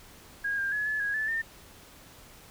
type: tone with pitch steps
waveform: sine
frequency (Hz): 1636 / 1599 / 1695 / 1720 / 1653 / 1742 / 1809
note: G#6 / G6 / G#6 / A6 / G#6 / A6 / A6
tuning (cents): -26 / +34 / +35 / -40 / -9 / -18 / +48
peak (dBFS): -27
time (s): 0.44-1.42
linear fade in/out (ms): 10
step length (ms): 140
effects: pink hiss -52 dBFS RMS until 2.5 s